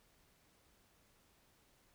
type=silence; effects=pink hiss -71 dBFS RMS until 1.94 s